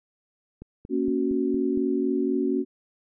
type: click train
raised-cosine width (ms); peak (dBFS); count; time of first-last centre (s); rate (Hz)
3; -27; 6; 0.62-1.775; 4.33
type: chord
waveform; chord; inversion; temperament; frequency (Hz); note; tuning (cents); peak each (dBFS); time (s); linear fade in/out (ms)
sine; F# major; first; equal; 233.1 / 277.2 / 370; A#3 / C#4 / F#4; 0 / 0 / 0; -28 / -25 / -26; 0.89-2.65; 50
effects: none